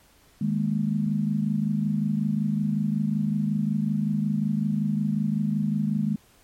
sine chord, D# suspended fourth, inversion none, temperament equal, 155.56 / 207.7 / 233.1 Hz, D#3 / G#3 / A#3, 0 / 0 / 0 cents, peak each -27 / -24 / -30 dBFS, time 0.41-6.16 s, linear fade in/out 5 ms, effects pink hiss -58 dBFS RMS until 6.43 s + MP3 64 kbps

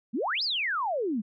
sine exponential two-way sweep, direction up then down, 196 to 5274 to 196 Hz, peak -26 dBFS, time 0.13-1.22 s, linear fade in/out 20 ms, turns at 0.43 s, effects none

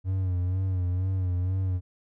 triangle tone with vibrato, 92.1 Hz, F#2, 7 cents flat, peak -22 dBFS, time 0.04-1.81 s, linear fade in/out 50 ms, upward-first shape sine, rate 2.1 Hz, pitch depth 58 cents each way, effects none

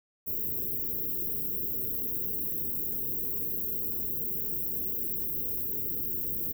white band-stop noise, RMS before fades -32 dBFS, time 0.26-6.53 s, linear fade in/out 20 ms, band 480 to 13000 Hz, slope 96 dB/octave, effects none

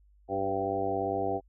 harmonic tone with a mistuned harmonic, 97.5 Hz, G2, 9 cents flat, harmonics 1 / 2 / 3 / 4 / 5 / 6 / 7 / 8, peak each -41 / -43 / -37 / -34 / -35 / -42 / -33 / -34 dBFS, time 0.28-1.41 s, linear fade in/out 50 ms, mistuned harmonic 5, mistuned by +25 cents, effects added 50 Hz sine -58 dBFS peak until 1.48 s

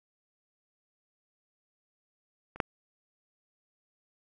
clicks, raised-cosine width 0.5 ms, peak -30 / -10 dBFS, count 2, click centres 2.56 / 2.602 s, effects none

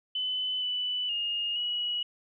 sine tone with pitch steps, 3016 / 2982 / 2843 / 2917 Hz, F#7 / F#7 / F7 / F#7, +32 / +13 / +30 / -25 cents, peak -28 dBFS, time 0.15-2.03 s, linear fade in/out 5 ms, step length 470 ms, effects none

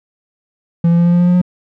triangle tone with pitch steps, 168.9 / 170.37 / 171.85 / 173.35 / 174.86 / 176.38 / 177.91 / 179.46 Hz, E3 / F3 / F3 / F3 / F3 / F3 / F3 / F3, +42 / -43 / -28 / -13 / +2 / +17 / +32 / +47 cents, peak -6 dBFS, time 0.84-1.416 s, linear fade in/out 5 ms, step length 72 ms, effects none

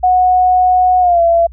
sine tone with pitch glide, 733 to 676.1 Hz, F#5 to E5, -16 to +44 cents, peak -7 dBFS, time 0.03-1.47 s, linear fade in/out 10 ms, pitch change -140 cents, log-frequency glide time 1-1.21 s, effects added 60 Hz sine -31 dBFS peak until 1.52 s

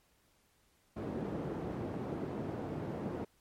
white band-pass noise, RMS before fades -39 dBFS, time 0.96-3.25 s, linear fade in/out 10 ms, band 110 to 360 Hz, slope 12 dB/octave, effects pink hiss -71 dBFS RMS until 3.4 s + MP3 64 kbps

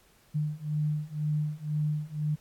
sine beating tone pair, 150 / 152 Hz, D3 / D#3, +37 / -40 cents, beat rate 2 Hz, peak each -31 / -30 dBFS, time 0.34-2.36 s, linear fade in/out 20 ms, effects pink hiss -62 dBFS RMS until 2.4 s + AAC 64 kbps

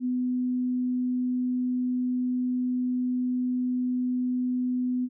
sine tone, 250.5 Hz, B3, 25 cents sharp, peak -24 dBFS, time 0-5.09 s, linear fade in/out 50 ms, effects none

